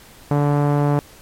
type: tone with low-pass filter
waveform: sawtooth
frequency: 145.1 Hz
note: D3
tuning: 21 cents flat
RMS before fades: -17 dBFS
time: 0.31-0.99 s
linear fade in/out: 0 ms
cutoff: 960 Hz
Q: 1.2
effects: pink hiss -45 dBFS RMS until 1.21 s + MP3 64 kbps